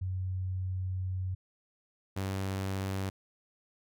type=tone pair in turn; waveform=sine / sawtooth; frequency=92.9 / 96.38 Hz; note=F#2 / G2; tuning=+7 / -29 cents; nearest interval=minor second; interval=64 cents; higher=second; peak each=-31 / -28 dBFS; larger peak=second; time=0.01-1.35 / 2.16-3.1 s; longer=first; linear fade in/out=10 ms; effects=none